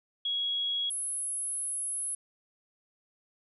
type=tone pair in turn; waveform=sine; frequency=3322 / 10651 Hz; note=G#7 / E9; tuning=0 / +17 cents; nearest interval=octave + minor sixth; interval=2017 cents; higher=second; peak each=-28 / -31 dBFS; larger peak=first; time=0.25-0.9 / 0.9-2.15 s; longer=second; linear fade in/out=5 ms; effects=none